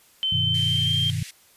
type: tone with pitch glide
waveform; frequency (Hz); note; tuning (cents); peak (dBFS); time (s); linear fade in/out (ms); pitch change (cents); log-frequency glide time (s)
sine; 3080 to 3172; G7 to G7; -31 to +20; -21; 0.23-1.1; 0; +51; 0.41-0.96
type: chord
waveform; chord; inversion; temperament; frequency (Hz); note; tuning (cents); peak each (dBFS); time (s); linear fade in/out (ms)
sine; G augmented; none; equal; 98 / 123.47 / 155.56; G2 / B2 / D#3; 0 / 0 / 0; -28; 0.32-1.23; 5
type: band-pass noise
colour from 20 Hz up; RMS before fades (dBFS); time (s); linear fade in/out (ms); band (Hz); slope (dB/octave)
pink; -41; 0.54-1.31; 5; 1800 to 12000; 48
effects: white hiss -56 dBFS RMS until 1.56 s + resampled to 32000 Hz